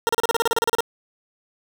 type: tone bursts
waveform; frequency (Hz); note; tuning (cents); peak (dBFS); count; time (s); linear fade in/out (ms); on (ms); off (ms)
20% pulse; 461.6; A#4; -17; -12; 14; 0.07-0.806; 0; 21; 34
effects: none